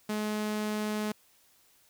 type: tone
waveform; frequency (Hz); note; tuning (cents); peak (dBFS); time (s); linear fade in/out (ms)
sawtooth; 212.3; G#3; +38; -26; 0.09-1.12; 5
effects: white hiss -64 dBFS RMS until 1.89 s